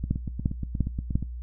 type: two click trains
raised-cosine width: 5 ms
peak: -11 / -18 dBFS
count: 4 / 11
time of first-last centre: 0.11-1.155 / 0.04-1.226 s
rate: 2.87 / 8.43 Hz
effects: noise-tail reverb RT60 0.2 s tail -20 dB re dry + added 60 Hz sine -33 dBFS peak until 1.42 s